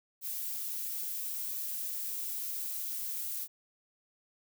violet noise, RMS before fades -37 dBFS, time 0.21-3.48 s, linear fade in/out 50 ms, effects none

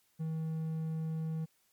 triangle tone, 159.8 Hz, D#3, 47 cents sharp, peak -31 dBFS, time 0.19-1.46 s, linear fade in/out 20 ms, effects white hiss -72 dBFS RMS until 1.72 s + MP3 96 kbps

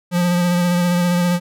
square tone with vibrato, 176.1 Hz, F3, 15 cents sharp, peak -15 dBFS, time 0.11-1.4 s, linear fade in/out 50 ms, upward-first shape sine, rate 15 Hz, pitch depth 22 cents each way, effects none

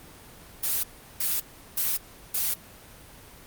blue noise bursts, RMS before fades -26 dBFS, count 4, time 0.63-2.54 s, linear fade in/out 5 ms, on 200 ms, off 370 ms, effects pink hiss -48 dBFS RMS until 3.46 s + Opus 24 kbps

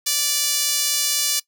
sawtooth tone with high-pass filter, 584 Hz, D5, 10 cents flat, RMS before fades -21 dBFS, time 0.06-1.4 s, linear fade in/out 10 ms, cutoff 5000 Hz, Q 1.1, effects noise-tail reverb RT60 0.1 s tail -21 dB re dry

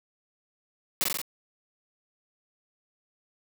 white noise with echo, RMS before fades -25 dBFS, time 1.01-1.04 s, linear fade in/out 0 ms, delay 44 ms, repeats 4, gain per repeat -2 dB, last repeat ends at 1.216 s, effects none

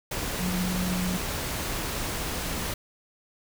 sine tone in noise, 181.9 Hz, F#3, 29 cents flat, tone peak -27 dBFS, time 0.4-1.17 s, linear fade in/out 5 ms, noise pink, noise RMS -31 dBFS, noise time 0.11-2.74 s, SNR +1 dB, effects none

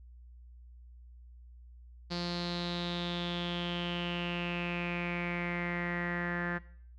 sawtooth tone with low-pass filter sweep, 174.2 Hz, F3, 4 cents flat, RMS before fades -35 dBFS, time 2.1-6.59 s, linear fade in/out 20 ms, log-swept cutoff 4500 to 1700 Hz, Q 7.3, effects noise-tail reverb RT60 0.6 s tail -20 dB re dry + added 60 Hz sine -50 dBFS peak until 6.98 s

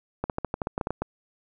clicks, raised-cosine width 1 ms, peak -13 dBFS, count 12, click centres 0.24 / 0.298 / 0.384 / 0.447 / 0.541 / 0.618 / 0.671 / 0.779 / 0.812 / 0.871 / 0.906 / 1.02 s, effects none

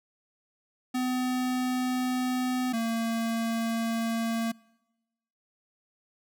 square tone pair in turn, 253.1 / 228.1 Hz, B3 / A#3, +43 / -37 cents, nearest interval major second, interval 180 cents, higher first, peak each -27 dBFS, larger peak neither, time 0.94-2.73 / 2.73-4.52 s, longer neither, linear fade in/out 10 ms, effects noise-tail reverb RT60 1.0 s tail -25 dB re dry

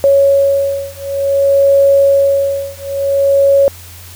sine beating tone pair, 554.4 / 554.95 Hz, C#5 / C#5, 0 / +2 cents, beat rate 0.55 Hz, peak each -11 dBFS, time 0.04-3.68 s, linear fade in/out 0 ms, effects added 88 Hz sine -34 dBFS peak until 4.15 s + white hiss -36 dBFS RMS until 4.15 s

